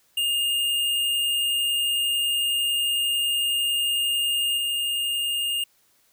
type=tone with level steps; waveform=square; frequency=2827 Hz; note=F7; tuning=20 cents sharp; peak=-22 / -24 dBFS; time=0.17-5.64 s; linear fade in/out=5 ms; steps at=4.57 s; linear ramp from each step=10 ms; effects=white hiss -63 dBFS RMS until 6.12 s